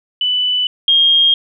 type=tone pair in turn; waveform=sine; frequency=2986 / 3233 Hz; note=F#7 / G#7; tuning=+15 / -47 cents; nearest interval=minor second; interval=138 cents; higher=second; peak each=-13 / -8 dBFS; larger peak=second; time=0.21-0.67 / 0.88-1.34 s; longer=neither; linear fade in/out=2 ms; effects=none